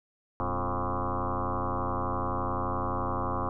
sine tone with frequency modulation, 534 Hz, C5, 35 cents sharp, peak -27 dBFS, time 0.4-3.49 s, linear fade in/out 0 ms, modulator 91.7 Hz, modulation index 7.5, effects none

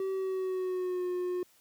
triangle tone with pitch glide, 383.4 to 359.8 Hz, G4 to F#4, -38 to -48 cents, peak -28 dBFS, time 0-1.43 s, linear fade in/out 2 ms, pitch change -110 cents, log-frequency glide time 0.11-1.07 s, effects white hiss -64 dBFS RMS until 1.6 s + high-pass 80 Hz 12 dB/octave

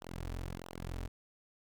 sawtooth tone with flanger, 43.65 Hz, F1, in tune, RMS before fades -42 dBFS, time 0.01-1.08 s, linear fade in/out 10 ms, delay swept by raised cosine 0.44 to 5.84 ms, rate 1.5 Hz, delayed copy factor -1, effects none

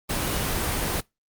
sine tone in noise, 2922 Hz, F#7, 22 cents flat, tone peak -37 dBFS, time 0.23-0.44 s, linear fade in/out 10 ms, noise pink, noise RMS -26 dBFS, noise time 0.09-1.01 s, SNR -14 dB, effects noise-tail reverb RT60 0.2 s tail -24 dB re dry + Opus 24 kbps

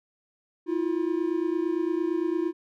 triangle tone pair together, 323.6 / 352.4 Hz, E4 / F4, -32 / +16 cents, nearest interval minor second, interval 148 cents, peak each -25 dBFS, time 0.66-2.53 s, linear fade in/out 50 ms, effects none

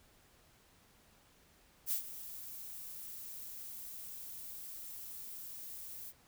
violet noise with ADSR envelope, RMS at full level -33 dBFS, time 1.86-6.13 s, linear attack 59 ms, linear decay 98 ms, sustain -14 dB, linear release 45 ms, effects pink hiss -66 dBFS RMS until 6.27 s

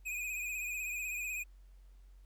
square tone with vibrato, 2482 Hz, D#7, 5 cents flat, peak -37 dBFS, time 0.05-1.44 s, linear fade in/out 20 ms, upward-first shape sine, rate 16 Hz, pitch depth 53 cents each way, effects added 46 Hz sine -54 dBFS peak until 2.25 s + pink hiss -75 dBFS RMS until 2.25 s

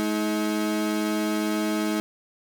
35% pulse tone pair together, 213.4 / 319 Hz, G#3 / D#4, +47 / +43 cents, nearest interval perfect fifth, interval 696 cents, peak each -25 / -24 dBFS, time 0-2 s, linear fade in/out 0 ms, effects none

